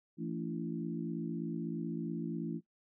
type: harmonic tone with a mistuned harmonic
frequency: 56 Hz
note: A1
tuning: 31 cents sharp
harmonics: 3 / 4 / 5 / 6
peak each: -39 / -40 / -41 / -42 dBFS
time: 0.17-2.61 s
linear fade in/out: 50 ms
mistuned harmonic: 5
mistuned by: +44 cents
effects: noise-tail reverb RT60 0.1 s tail -19 dB re dry